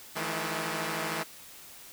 5% pulse tone cluster, 159.8 / 173.2 / 214.6 / 303.1 / 332.7 Hz, D#3 / F3 / A3 / D#4 / E4, +47 / -14 / -43 / -45 / +16 cents, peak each -23 / -28 / -25 / -32 / -29 dBFS, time 0.15-1.24 s, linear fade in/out 20 ms, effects white hiss -49 dBFS RMS until 1.92 s

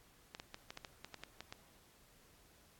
clicks, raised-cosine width 0.2 ms, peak -28 dBFS, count 11, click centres 0.349 / 0.399 / 0.544 / 0.705 / 0.774 / 0.848 / 1.046 / 1.143 / 1.236 / 1.406 / 1.525 s, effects pink hiss -66 dBFS RMS until 2.79 s + AAC 64 kbps

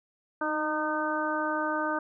harmonic tone with a mistuned harmonic, 305.9 Hz, D#4, 29 cents flat, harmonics 1 / 2 / 3 / 4 / 5, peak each -33 / -33 / -33 / -33 / -33 dBFS, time 0.41-1.99 s, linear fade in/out 5 ms, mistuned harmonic 1, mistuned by +24 cents, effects none

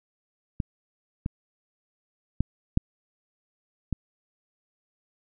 clicks, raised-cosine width 5 ms, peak -14 / -16 / -10 / -7 / -14 dBFS, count 5, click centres 0.602 / 1.261 / 2.406 / 2.774 / 3.927 s, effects none

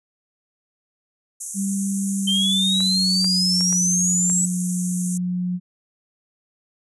pink band-pass noise, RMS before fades -32 dBFS, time 1.4-5.18 s, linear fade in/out 10 ms, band 6200 to 11000 Hz, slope 96 dB/octave
sine tone with pitch glide, 196 to 179.73 Hz, G3 to F3, 0 to +50 cents, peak -21 dBFS, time 1.54-5.6 s, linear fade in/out 50 ms, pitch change -150 cents, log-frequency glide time 2.17-3.72 s
sine exponential sweep, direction up, 3114 to 7902 Hz, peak -18 dBFS, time 2.27-4.46 s, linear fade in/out 10 ms
clicks, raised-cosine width 0.5 ms, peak -21 dBFS, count 5, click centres 2.805 / 3.245 / 3.609 / 3.727 / 4.299 s
effects none

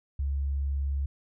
sine tone, 69.5 Hz, C#2, 5 cents sharp, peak -26 dBFS, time 0.19-1.06 s, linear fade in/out 5 ms, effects none

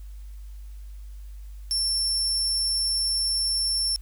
35% pulse tone, 5410 Hz, E8, 44 cents sharp, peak -20 dBFS, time 1.71-3.96 s, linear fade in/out 0 ms, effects added 50 Hz sine -37 dBFS peak until 4.01 s + white hiss -61 dBFS RMS until 4.01 s

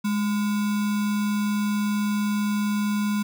sine tone with sample-and-hold, 207.7 Hz, G#3, in tune, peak -21 dBFS, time 0.04-3.23 s, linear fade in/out 10 ms, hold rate 1225 Hz, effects none

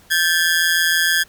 sawtooth ring-modulated tone, 1653 Hz, G#6, 9 cents flat, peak -8 dBFS, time 0.1-1.24 s, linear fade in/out 20 ms, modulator 83.2 Hz, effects pink hiss -50 dBFS RMS until 1.28 s

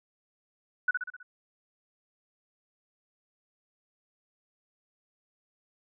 sine tone with echo, 1481 Hz, F#6, 1 cent sharp, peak -21 dBFS, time 0.88-0.91 s, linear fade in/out 5 ms, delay 64 ms, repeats 5, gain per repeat -5 dB, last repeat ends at 1.23 s, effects none

